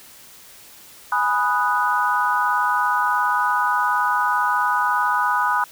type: chord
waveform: sine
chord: G# minor seventh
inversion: none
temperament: equal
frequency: 830.6 / 987.8 / 1244.5 / 1480 Hz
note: G#5 / B5 / D#6 / F#6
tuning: 0 / 0 / 0 / 0 cents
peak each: -25 / -21 / -22 / -23 dBFS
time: 1.12-5.64 s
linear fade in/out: 2 ms
effects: white hiss -45 dBFS RMS until 5.71 s